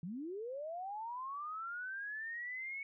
sine linear sweep, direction up, 155.7 to 2227 Hz, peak -40 dBFS, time 0.03-2.83 s, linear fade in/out 2 ms, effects none

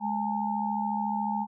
sine tone cluster, 209.3 / 829 / 903 Hz, G#3 / G#5 / A5, +14 / -3 / +45 cents, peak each -31 dBFS, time 0-1.47 s, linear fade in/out 50 ms, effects none

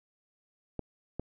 clicks, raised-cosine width 2 ms, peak -21 dBFS, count 2, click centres 0.793 / 1.196 s, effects none

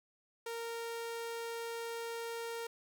sawtooth tone, 462.9 Hz, A#4, 12 cents flat, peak -35 dBFS, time 0.46-2.67 s, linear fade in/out 5 ms, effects none

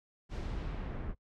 brown noise with low-pass filter sweep, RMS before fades -38 dBFS, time 0.29-1.15 s, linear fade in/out 50 ms, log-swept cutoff 6500 to 1500 Hz, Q 0.92, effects noise-tail reverb RT60 0.1 s tail -23 dB re dry

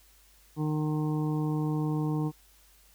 harmonic tone, 152.9 Hz, D#3, 30 cents flat, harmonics 1 / 2 / 3 / 5 / 6 / 7, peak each -28 / -31 / -39 / -44 / -44 / -46 dBFS, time 0.56-2.32 s, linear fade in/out 50 ms, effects added 50 Hz sine -61 dBFS peak until 2.94 s + white hiss -61 dBFS RMS until 2.94 s

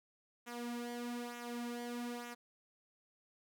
sawtooth tone with flanger, 240 Hz, B3, 49 cents flat, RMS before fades -43 dBFS, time 0.46-2.35 s, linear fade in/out 20 ms, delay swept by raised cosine 0.21 to 3.41 ms, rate 1.1 Hz, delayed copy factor -0.65, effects none

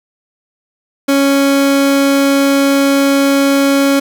30% pulse tone, 277.2 Hz, C#4, in tune, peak -6 dBFS, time 1.08-4 s, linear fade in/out 10 ms, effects none

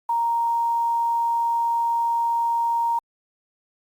sine tone with quantisation, 932.3 Hz, A#5, in tune, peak -19 dBFS, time 0.09-2.99 s, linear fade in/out 5 ms, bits 8, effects Opus 48 kbps

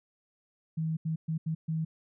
sine tone bursts at uneven times, 160 Hz, D#3, 49 cents sharp, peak -28 dBFS, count 5, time 0.77-0.97 / 1.05-1.16 / 1.28-1.38 / 1.46-1.55 / 1.68-1.85 s, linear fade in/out 10 ms, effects none

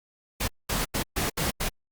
pink noise bursts at uneven times, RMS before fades -27 dBFS, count 6, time 0.4-0.48 / 0.69-0.85 / 0.94-1.03 / 1.16-1.3 / 1.37-1.51 / 1.6-1.69 s, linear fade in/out 10 ms, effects Opus 48 kbps

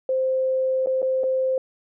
sine tone with dropouts, 522 Hz, C5, 4 cents flat, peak -19 dBFS, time 0.09-1.58 s, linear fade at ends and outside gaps 2 ms, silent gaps 0.861-0.87 / 1.019-1.027 / 1.235-1.239 s, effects none

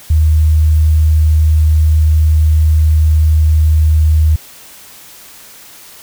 sine tone, 77.78 Hz, D#2, in tune, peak -6 dBFS, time 0.1-4.36 s, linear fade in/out 5 ms, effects white hiss -37 dBFS RMS until 6.02 s

